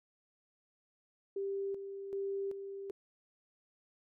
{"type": "tone with tremolo", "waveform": "sine", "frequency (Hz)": 394, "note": "G4", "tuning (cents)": 9, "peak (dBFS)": -34, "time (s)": [1.36, 2.91], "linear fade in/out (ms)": 5, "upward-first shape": "square", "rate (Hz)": 1.3, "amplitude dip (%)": 55, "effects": []}